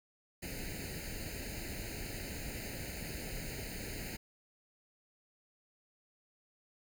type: noise with comb filter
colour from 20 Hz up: pink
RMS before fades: -42 dBFS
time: 0.42-4.17 s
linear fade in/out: 10 ms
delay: 0.44 ms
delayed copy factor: +0.95
effects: none